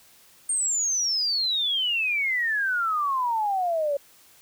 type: exponential sweep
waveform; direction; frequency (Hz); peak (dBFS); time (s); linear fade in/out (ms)
sine; down; 8800 to 554; -22; 0.49-3.97; 5
effects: white hiss -55 dBFS RMS until 4.41 s